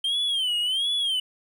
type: tone with vibrato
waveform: triangle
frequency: 3136 Hz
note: G7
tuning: in tune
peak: -21 dBFS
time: 0.04-1.2 s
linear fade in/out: 5 ms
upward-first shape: sine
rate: 1.4 Hz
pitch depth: 150 cents each way
effects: none